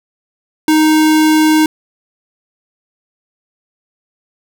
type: tone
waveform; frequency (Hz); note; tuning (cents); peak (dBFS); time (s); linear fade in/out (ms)
square; 311.1; D#4; 0; -8; 0.68-1.66; 2
effects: none